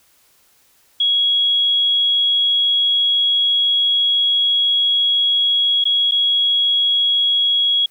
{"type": "tone with dropouts", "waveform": "sine", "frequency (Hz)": 3322, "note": "G#7", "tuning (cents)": 0, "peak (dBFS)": -13, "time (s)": [1, 7.86], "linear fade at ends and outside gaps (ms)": 5, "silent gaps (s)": [[5.841, 5.853], [6.112, 6.119]], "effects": ["white hiss -56 dBFS RMS until 7.9 s"]}